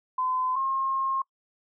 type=tone pair in turn; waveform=sine; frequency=1022 / 1071.2 Hz; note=C6 / C6; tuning=-41 / +40 cents; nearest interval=minor second; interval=81 cents; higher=second; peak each=-24 dBFS; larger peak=neither; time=0.18-0.56 / 0.56-1.22 s; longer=second; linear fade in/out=5 ms; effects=noise-tail reverb RT60 0.1 s tail -25 dB re dry